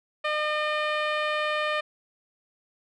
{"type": "tone with low-pass filter", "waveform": "10% pulse", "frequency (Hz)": 606, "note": "D#5", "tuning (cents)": -46, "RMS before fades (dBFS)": -27, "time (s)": [0.24, 1.81], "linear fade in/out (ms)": 10, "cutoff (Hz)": 2800, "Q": 0.63, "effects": []}